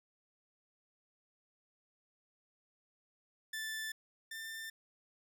sawtooth tone pair in turn, 1760 / 1789.7 Hz, A6 / A6, 0 / +29 cents, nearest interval unison, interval 29 cents, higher second, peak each -35 / -39 dBFS, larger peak first, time 3.53-3.92 / 4.31-4.7 s, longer neither, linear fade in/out 5 ms, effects none

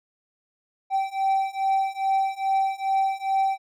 triangle beating tone pair, 774 / 776.4 Hz, G5 / G5, -22 / -17 cents, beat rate 2.4 Hz, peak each -23 / -22 dBFS, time 0.9-3.58 s, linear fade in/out 50 ms, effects none

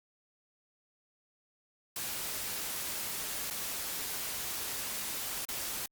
white noise with dropouts, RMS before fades -37 dBFS, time 1.96-5.86 s, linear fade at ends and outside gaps 2 ms, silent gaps 3.501-3.508 / 5.451-5.487 s, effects Opus 48 kbps

